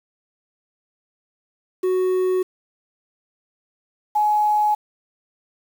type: tone pair in turn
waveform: triangle / sine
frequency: 370 / 842.7 Hz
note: F#4 / G#5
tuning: 0 / +25 cents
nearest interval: octave + major second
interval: 1425 cents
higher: second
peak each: -15 dBFS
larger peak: neither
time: 1.83-2.43 / 4.15-4.75 s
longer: neither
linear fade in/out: 10 ms
effects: 7-bit